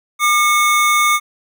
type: tone pair together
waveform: square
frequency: 1203 / 2195 Hz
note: D6 / C#7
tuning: +41 / -18 cents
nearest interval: minor seventh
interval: 1041 cents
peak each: -14 / -16 dBFS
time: 0.19-1.2 s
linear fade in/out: 50 ms
effects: none